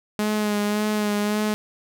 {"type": "tone with vibrato", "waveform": "sawtooth", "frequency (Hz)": 209.6, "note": "G#3", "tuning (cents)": 16, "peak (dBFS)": -17, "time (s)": [0.19, 1.54], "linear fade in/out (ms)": 0, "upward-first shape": "sine", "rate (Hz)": 1.8, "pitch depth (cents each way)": 27, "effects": []}